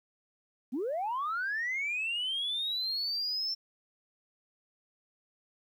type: linear sweep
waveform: sine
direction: up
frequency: 220 to 5390 Hz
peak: -29 dBFS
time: 0.72-3.55 s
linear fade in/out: 20 ms
effects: tanh soft clip ceiling -27 dBFS + 11-bit